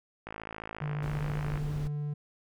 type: click train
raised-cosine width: 0.5 ms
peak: -24 dBFS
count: 72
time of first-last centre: 0.27-1.575 s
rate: 54.4 Hz
type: tone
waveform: triangle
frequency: 147.4 Hz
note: D3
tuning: 7 cents sharp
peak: -29 dBFS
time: 0.81-2.14 s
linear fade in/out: 10 ms
type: noise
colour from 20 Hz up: brown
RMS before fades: -38 dBFS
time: 1.02-1.88 s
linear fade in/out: 10 ms
effects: none

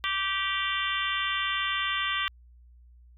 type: harmonic tone with a mistuned harmonic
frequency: 389.6 Hz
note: G4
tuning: 11 cents flat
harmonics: 3 / 4 / 5 / 6 / 7 / 8 / 9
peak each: -32 / -35 / -33 / -36 / -35 / -34 / -35 dBFS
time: 0.04-2.28 s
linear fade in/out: 0 ms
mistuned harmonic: 7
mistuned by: +31 cents
effects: added 60 Hz sine -51 dBFS peak until 3.17 s

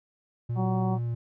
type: tone with vibrato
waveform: triangle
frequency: 117.9 Hz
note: A#2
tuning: 20 cents sharp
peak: -25 dBFS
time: 0.49-1.15 s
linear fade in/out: 10 ms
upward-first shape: sine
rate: 4.2 Hz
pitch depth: 11 cents each way
type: harmonic tone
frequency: 187.3 Hz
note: F#3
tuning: 21 cents sharp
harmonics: 1 / 2 / 3 / 4 / 5 / 6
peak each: -27 / -35 / -40 / -33 / -40 / -42 dBFS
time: 0.55-0.99 s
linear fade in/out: 50 ms
effects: none

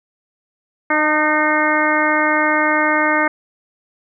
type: harmonic tone with a mistuned harmonic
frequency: 305.8 Hz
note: D#4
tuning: 30 cents flat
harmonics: 1 / 2 / 3 / 4 / 5 / 6 / 7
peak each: -21 / -21 / -21 / -21 / -21 / -21 / -21 dBFS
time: 0.9-3.28 s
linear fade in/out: 5 ms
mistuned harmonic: 3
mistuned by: -22 cents
effects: none

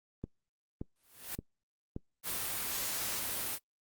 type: click train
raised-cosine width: 3 ms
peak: -25 dBFS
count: 4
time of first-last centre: 0.24-1.964 s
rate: 1.74 Hz
type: noise with exponential growth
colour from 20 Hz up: white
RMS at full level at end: -37 dBFS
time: 0.96-1.35 s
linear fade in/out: 0 ms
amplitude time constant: 83 ms
type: noise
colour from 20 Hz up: white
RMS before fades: -36 dBFS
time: 2.23-3.59 s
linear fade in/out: 50 ms
effects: noise-tail reverb RT60 0.1 s tail -23 dB re dry + Opus 32 kbps

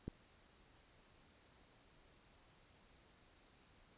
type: click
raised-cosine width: 3 ms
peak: -30 dBFS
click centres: 0.08 s
effects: pink hiss -68 dBFS RMS until 3.97 s + resampled to 8000 Hz

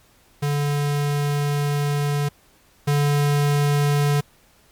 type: tone pair in turn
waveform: square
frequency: 144.8 / 144.8 Hz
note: D3 / D3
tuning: -24 / -24 cents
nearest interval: unison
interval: 0 cents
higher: neither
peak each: -20 / -17 dBFS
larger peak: second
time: 0.42-2.29 / 2.87-4.21 s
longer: first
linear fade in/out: 10 ms
effects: pink hiss -56 dBFS RMS until 4.71 s + MP3 96 kbps

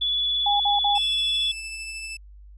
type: tone with vibrato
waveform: sine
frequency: 3426 Hz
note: A7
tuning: 47 cents flat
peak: -21 dBFS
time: 0.01-1.52 s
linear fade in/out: 10 ms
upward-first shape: square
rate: 18 Hz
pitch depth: 10 cents each way
type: tone bursts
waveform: sine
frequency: 815 Hz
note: G#5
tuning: 33 cents flat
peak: -20 dBFS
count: 3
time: 0.46-0.982 s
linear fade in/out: 5 ms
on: 140 ms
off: 51 ms
type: tone with tremolo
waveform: sawtooth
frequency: 2637 Hz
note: E7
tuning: in tune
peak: -28 dBFS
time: 0.95-2.17 s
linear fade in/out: 5 ms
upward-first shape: sine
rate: 13 Hz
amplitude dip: 25%
effects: added 50 Hz sine -43 dBFS peak until 2.57 s + resampled to 24000 Hz

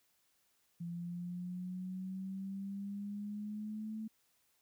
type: exponential sweep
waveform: sine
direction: up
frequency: 170 to 220 Hz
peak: -39 dBFS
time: 0.8-4.08 s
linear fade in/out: 10 ms
effects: white hiss -75 dBFS RMS until 4.61 s

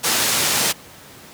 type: low-pass noise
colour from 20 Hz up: white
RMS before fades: -19 dBFS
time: 0.03-0.73 s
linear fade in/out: 20 ms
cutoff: 9300 Hz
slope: 12 dB/octave
effects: pink hiss -42 dBFS RMS until 1.33 s + high-pass 100 Hz 12 dB/octave

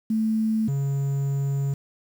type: tone pair in turn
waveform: sine / triangle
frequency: 220 / 139.03 Hz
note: A3 / C#3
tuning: 0 / +5 cents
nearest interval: minor sixth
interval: 795 cents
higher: first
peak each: -20 dBFS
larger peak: neither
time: 0.1-0.68 / 0.68-1.74 s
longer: second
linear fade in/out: 5 ms
effects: 8-bit

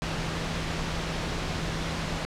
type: tone in noise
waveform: sine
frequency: 162.9 Hz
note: E3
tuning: 20 cents flat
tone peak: -35 dBFS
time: 0.02-2.25 s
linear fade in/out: 0 ms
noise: pink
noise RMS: -31 dBFS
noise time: 0.02-2.25 s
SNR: -7 dB
effects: low-pass 5000 Hz 12 dB/octave

